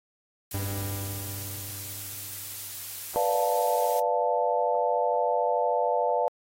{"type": "noise", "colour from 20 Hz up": "blue", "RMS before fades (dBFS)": -37, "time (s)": [0.51, 4], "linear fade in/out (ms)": 2}
{"type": "tone with exponential decay", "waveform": "45% pulse", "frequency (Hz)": 98.6, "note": "G2", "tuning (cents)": 11, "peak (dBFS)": -28, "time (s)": [0.54, 3.49], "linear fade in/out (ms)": 5, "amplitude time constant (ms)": 640}
{"type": "chord", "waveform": "sine", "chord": "B half-diminished seventh", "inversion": "none", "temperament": "equal", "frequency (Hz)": [493.9, 587.3, 698.5, 880], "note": ["B4", "D5", "F5", "A5"], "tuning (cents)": [0, 0, 0, 0], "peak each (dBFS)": -28, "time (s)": [3.16, 6.28], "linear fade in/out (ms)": 0}
{"effects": ["AAC 48 kbps"]}